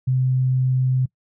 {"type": "tone", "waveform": "sine", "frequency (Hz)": 129.1, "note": "C3", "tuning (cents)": -23, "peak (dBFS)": -16, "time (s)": [0.07, 1.06], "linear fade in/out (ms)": 10, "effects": ["noise-tail reverb RT60 0.1 s tail -22 dB re dry"]}